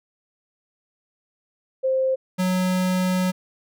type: tone pair in turn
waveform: sine / square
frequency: 525 / 184.07 Hz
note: C5 / F#3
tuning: +6 / -9 cents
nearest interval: octave + tritone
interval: 1815 cents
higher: first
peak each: -18 / -20 dBFS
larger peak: first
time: 1.83-2.16 / 2.38-3.32 s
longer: second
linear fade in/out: 20 ms
effects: none